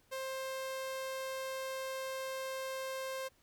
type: tone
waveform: sawtooth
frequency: 528 Hz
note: C5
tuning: 16 cents sharp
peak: -34 dBFS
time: 0.11-3.29 s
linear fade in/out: 20 ms
effects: pink hiss -70 dBFS RMS until 3.42 s